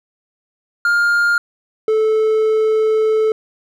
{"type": "tone pair in turn", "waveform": "triangle", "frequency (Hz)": [1408, 436.6], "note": ["F6", "A4"], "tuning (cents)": [14, -13], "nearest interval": "octave + minor sixth", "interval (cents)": 2027, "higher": "first", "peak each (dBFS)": -10, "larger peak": "neither", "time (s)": [[0.85, 1.38], [1.88, 3.32]], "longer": "second", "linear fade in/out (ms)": 2, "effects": []}